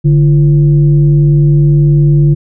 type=tone with frequency modulation; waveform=sine; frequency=146.83 Hz; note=D3; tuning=in tune; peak=-4 dBFS; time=0.04-2.35 s; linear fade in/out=20 ms; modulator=192 Hz; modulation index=0.44; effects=none